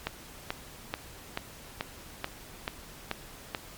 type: click train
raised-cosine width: 0.3 ms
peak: -14 dBFS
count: 9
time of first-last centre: 0.07-3.548 s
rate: 2.3 Hz
effects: pink hiss -48 dBFS RMS until 3.77 s + MP3 96 kbps